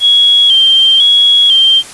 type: tone with vibrato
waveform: sine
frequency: 3245 Hz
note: G#7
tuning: 41 cents flat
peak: -4 dBFS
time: 0-1.83 s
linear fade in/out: 50 ms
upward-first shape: square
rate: 1 Hz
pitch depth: 47 cents each way
effects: white hiss -30 dBFS RMS until 1.93 s + resampled to 24000 Hz